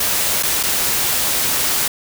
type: noise with dropouts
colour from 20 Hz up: white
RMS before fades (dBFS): -18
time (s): 0-1.88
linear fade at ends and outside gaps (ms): 5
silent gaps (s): 0.427-0.432 / 0.63-0.634
effects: none